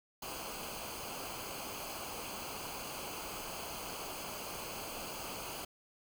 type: noise with comb filter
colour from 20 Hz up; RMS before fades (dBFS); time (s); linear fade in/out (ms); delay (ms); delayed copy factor
pink; -43; 0.22-5.65; 5; 0.54; -0.7
effects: none